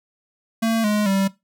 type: tone with pitch steps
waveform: square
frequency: 226 / 209.7 / 194.48 Hz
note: A3 / G#3 / G3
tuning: +47 / +17 / -13 cents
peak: -18 dBFS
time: 0.62-1.28 s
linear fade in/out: 10 ms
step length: 220 ms
effects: noise-tail reverb RT60 0.2 s tail -19 dB re dry